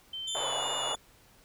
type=tone with pitch glide; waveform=sine; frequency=3098 to 2891 Hz; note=G7 to F#7; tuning=-21 to -41 cents; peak=-35 dBFS; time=0.13-0.94 s; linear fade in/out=5 ms; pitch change=-120 cents; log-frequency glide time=0.33-0.63 s
type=tone with vibrato; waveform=25% pulse; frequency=3507 Hz; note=A7; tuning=6 cents flat; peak=-30 dBFS; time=0.27-0.96 s; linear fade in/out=10 ms; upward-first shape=square; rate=2.8 Hz; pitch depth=17 cents each way
type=band-pass noise; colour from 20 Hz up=white; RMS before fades=-36 dBFS; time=0.35-0.95 s; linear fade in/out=0 ms; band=500 to 1100 Hz; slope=24 dB/octave
type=click train; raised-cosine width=0.3 ms; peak=-28 dBFS; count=75; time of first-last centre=0.37-0.918 s; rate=135 Hz
effects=pink hiss -60 dBFS RMS until 1.44 s